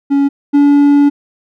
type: tone pair in turn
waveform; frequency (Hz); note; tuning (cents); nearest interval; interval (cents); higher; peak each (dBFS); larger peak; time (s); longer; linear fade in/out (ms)
triangle; 280 / 286.4; C#4 / D4; +18 / -43; unison; 39; second; -6 / -3; second; 0.1-0.29 / 0.53-1.1; second; 20
effects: none